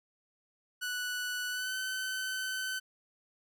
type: tone with pitch glide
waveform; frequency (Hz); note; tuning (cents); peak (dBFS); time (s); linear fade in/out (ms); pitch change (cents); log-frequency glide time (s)
sawtooth; 1480 to 1522.5; F#6 to F#6; 0 to +49; -30; 0.81-2.8; 20; +49; 1.49-1.75
effects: none